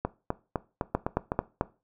two click trains, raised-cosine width 1 ms, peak -13 / -10 dBFS, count 6 / 4, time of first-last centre 0.05-1.319 / 0.95-1.611 s, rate 3.94 / 4.54 Hz, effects noise-tail reverb RT60 0.3 s tail -18 dB re dry

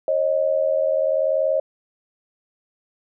sine tone pair together, 541.6 / 622.3 Hz, C#5 / D#5, -40 / 0 cents, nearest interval major second, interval 240 cents, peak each -20 dBFS, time 0.08-1.6 s, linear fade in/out 2 ms, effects none

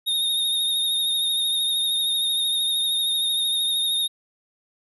square tone with vibrato, 3700 Hz, A#7, 14 cents flat, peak -21 dBFS, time 0.06-4.08 s, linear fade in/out 20 ms, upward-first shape sine, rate 13 Hz, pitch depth 33 cents each way, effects none

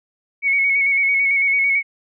sine tone with vibrato, 2217 Hz, C#7, in tune, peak -14 dBFS, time 0.42-1.83 s, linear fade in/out 50 ms, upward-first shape square, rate 9 Hz, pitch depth 25 cents each way, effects none

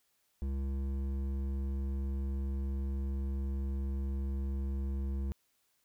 sine tone with hard clipping, 67.8 Hz, C#2, 38 cents flat, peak -34 dBFS, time 0.42-5.32 s, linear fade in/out 0 ms, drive 10 dB, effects white hiss -75 dBFS RMS until 5.84 s

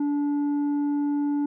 sine tone with tanh clipping, 289.4 Hz, D4, 25 cents flat, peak -23 dBFS, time 0-1.46 s, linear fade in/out 5 ms, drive 5 dB, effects none

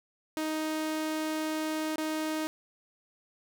sawtooth tone with dropouts, 312.2 Hz, D#4, 6 cents sharp, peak -26 dBFS, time 0.37-2.47 s, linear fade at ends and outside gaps 0 ms, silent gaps 1.958-1.982 s, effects none

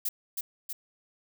violet noise with echo, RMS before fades -30 dBFS, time 0.05-0.09 s, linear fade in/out 5 ms, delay 320 ms, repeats 2, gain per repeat -3 dB, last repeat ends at 0.73 s, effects none

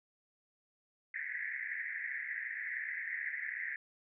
pink band-pass noise, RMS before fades -40 dBFS, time 1.14-3.76 s, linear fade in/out 2 ms, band 1700 to 2100 Hz, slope 96 dB/octave, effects none

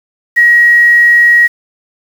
sine tone with quantisation, 1900 Hz, A#6, 33 cents sharp, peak -3 dBFS, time 0.36-1.48 s, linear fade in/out 20 ms, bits 5, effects none

